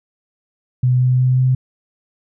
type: tone with pitch steps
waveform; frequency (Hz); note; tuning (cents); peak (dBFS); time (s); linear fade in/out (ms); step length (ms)
sine; 125.9 / 126.85 / 127.81 / 128.77; B2 / B2 / C3 / C3; +34 / +47 / -40 / -27; -11; 0.83-1.55; 5; 180
effects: none